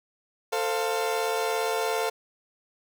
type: chord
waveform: 30% pulse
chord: F major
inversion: first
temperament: equal with one note detuned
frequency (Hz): 445.9 / 523.3 / 698.5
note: A4 / C5 / F5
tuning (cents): +23 / 0 / 0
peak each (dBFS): -25 / -29 / -28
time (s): 0.52-2.1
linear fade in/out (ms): 10
effects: none